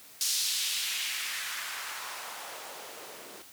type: noise with band-pass filter sweep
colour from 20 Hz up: blue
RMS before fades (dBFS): -35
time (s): 0.21-3.42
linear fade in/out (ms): 0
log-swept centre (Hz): 5100 to 330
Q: 1.5
effects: white hiss -52 dBFS RMS until 3.52 s + high-pass 80 Hz 12 dB/octave